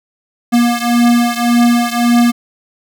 square beating tone pair, 237.7 / 239.5 Hz, A#3 / A#3, +34 / +47 cents, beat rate 1.8 Hz, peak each -12 / -14 dBFS, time 0.52-2.32 s, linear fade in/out 20 ms, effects none

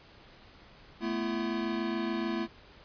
square chord, A suspended second, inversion none, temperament equal with one note detuned, 220 / 246.9 / 337.3 Hz, A3 / B3 / E4, 0 / 0 / +40 cents, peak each -35 / -38 / -34 dBFS, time 1-2.48 s, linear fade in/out 50 ms, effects pink hiss -55 dBFS RMS until 2.84 s + resampled to 11025 Hz

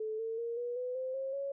sine tone with pitch steps, 435.3 / 450.7 / 466.5 / 483 / 500 / 517.7 / 535.9 / 554.8 Hz, A4 / A4 / A#4 / B4 / B4 / C5 / C5 / C#5, -19 / +42 / +1 / -39 / +21 / -18 / +41 / +1 cents, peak -34 dBFS, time 0-1.52 s, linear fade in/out 5 ms, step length 190 ms, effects none

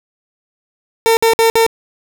30% pulse tone bursts, 454 Hz, A#4, 46 cents flat, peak -6 dBFS, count 4, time 1.06-1.665 s, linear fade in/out 0 ms, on 110 ms, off 55 ms, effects none

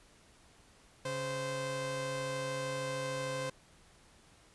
sawtooth tone pair together, 138.1 / 519.3 Hz, C#3 / C5, -6 / -13 cents, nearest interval octave + major seventh, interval 2293 cents, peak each -37 / -32 dBFS, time 1.05-3.5 s, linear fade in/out 5 ms, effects pink hiss -62 dBFS RMS until 4.54 s + resampled to 24000 Hz

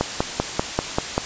click train, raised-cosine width 1 ms, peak -4 dBFS, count 7, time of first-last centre 0.01-1.18 s, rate 5.13 Hz, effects white hiss -29 dBFS RMS until 1.25 s + resampled to 16000 Hz

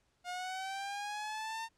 sawtooth linear sweep, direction up, 710 to 911 Hz, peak -34 dBFS, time 0.24-1.69 s, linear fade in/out 50 ms, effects pink hiss -75 dBFS RMS until 1.77 s + low-pass 8000 Hz 12 dB/octave

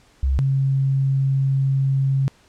sine tone pair in turn, 67 / 135.56 Hz, C2 / C#3, +42 / -38 cents, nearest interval octave, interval 1220 cents, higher second, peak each -16 dBFS, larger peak neither, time 0.23-0.39 / 0.39-2.28 s, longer second, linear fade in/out 0 ms, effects pink hiss -55 dBFS RMS until 2.48 s + low-pass 8000 Hz 12 dB/octave

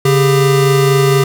square tone pair together, 140.93 / 398.6 Hz, C#3 / G4, +29 / +29 cents, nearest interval octave + tritone, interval 1800 cents, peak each -12 dBFS, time 0.05-1.24 s, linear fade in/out 5 ms, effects none

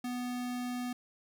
square tone, 246.9 Hz, B3, in tune, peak -35 dBFS, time 0.04-0.93 s, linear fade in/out 5 ms, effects none

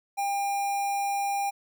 square tone with notch filter, 800 Hz, G5, 35 cents sharp, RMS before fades -28 dBFS, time 0.17-1.51 s, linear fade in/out 20 ms, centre 3600 Hz, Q 1.3, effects none

